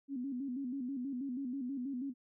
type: tone with vibrato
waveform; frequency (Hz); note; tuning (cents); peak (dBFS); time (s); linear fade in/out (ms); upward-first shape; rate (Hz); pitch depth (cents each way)
sine; 261.6; C4; 0; -36; 0.08-2.14; 50; square; 6.2; 100
effects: none